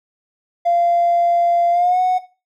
triangle tone with pitch glide, 691 to 736.3 Hz, F5 to F#5, -19 to -9 cents, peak -9 dBFS, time 0.65-2.19 s, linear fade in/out 20 ms, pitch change +110 cents, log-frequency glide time 1.71-2 s, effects noise-tail reverb RT60 0.3 s tail -17 dB re dry + tanh soft clip ceiling -10 dBFS

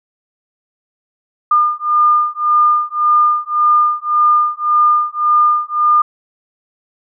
sine beating tone pair, 1208 / 1209.8 Hz, D6 / D#6, +48 / -49 cents, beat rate 1.8 Hz, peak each -13 dBFS, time 1.51-6.02 s, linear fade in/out 5 ms, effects none

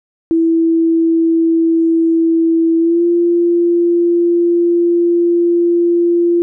sine tone with pitch glide, 329.1 to 344.3 Hz, E4 to F4, -3 to -25 cents, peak -9 dBFS, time 0.31-6.42 s, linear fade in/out 0 ms, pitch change +78 cents, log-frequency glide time 2.78-3.04 s, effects none

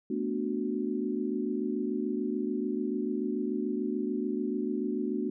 sine chord, B minor seventh, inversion third, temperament equal, 220 / 246.9 / 293.7 / 370 Hz, A3 / B3 / D4 / F#4, 0 / 0 / 0 / 0 cents, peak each -34 dBFS, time 0.1-5.3 s, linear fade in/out 5 ms, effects none

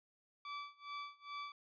sawtooth tone with tremolo, 1156 Hz, D6, 28 cents flat, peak -38 dBFS, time 0.45-1.52 s, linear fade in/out 2 ms, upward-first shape sine, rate 2.4 Hz, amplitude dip 95%, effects resampled to 11025 Hz

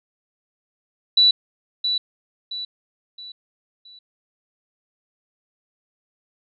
sine tone with echo, 3951 Hz, B7, in tune, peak -11 dBFS, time 1.17-1.31 s, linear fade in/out 5 ms, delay 670 ms, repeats 4, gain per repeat -8 dB, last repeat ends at 3.99 s, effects none

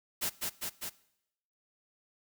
white noise with echo, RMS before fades -32 dBFS, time 0.21-0.3 s, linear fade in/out 20 ms, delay 200 ms, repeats 3, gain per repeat -2 dB, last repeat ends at 0.9 s, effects noise-tail reverb RT60 0.8 s tail -20 dB re dry

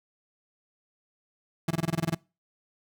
35% pulse tone bursts, 164.81 Hz, E3, in tune, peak -22 dBFS, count 10, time 1.68-2.148 s, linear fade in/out 5 ms, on 27 ms, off 22 ms, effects noise-tail reverb RT60 0.3 s tail -24 dB re dry

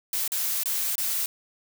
blue noise with dropouts, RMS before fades -27 dBFS, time 0.13-1.26 s, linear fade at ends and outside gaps 2 ms, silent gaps 0.278-0.319 / 0.635-0.657 / 0.955-0.98 s, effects none

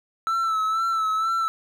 triangle tone with vibrato, 1318.5 Hz, E6, in tune, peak -19 dBFS, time 0.27-1.48 s, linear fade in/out 0 ms, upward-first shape sine, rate 2.1 Hz, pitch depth 41 cents each way, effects none

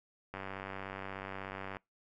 click train, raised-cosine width 0.5 ms, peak -26 dBFS, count 139, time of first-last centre 0.34-1.769 s, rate 96.6 Hz, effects noise-tail reverb RT60 0.2 s tail -25 dB re dry

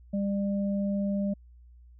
sine tone pair together, 200 / 597.6 Hz, G3 / D5, +35 / +30 cents, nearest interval octave + perfect fifth, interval 1895 cents, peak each -26 / -35 dBFS, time 0.13-1.34 s, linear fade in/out 10 ms, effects added 60 Hz sine -50 dBFS peak until 1.99 s

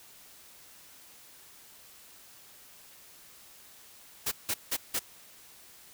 white noise bursts, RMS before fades -30 dBFS, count 4, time 4.26-4.994 s, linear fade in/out 10 ms, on 56 ms, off 170 ms, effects white hiss -54 dBFS RMS until 5.93 s

